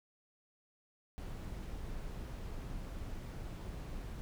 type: noise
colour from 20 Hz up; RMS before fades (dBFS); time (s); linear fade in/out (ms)
brown; -43; 1.18-4.21; 0
effects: none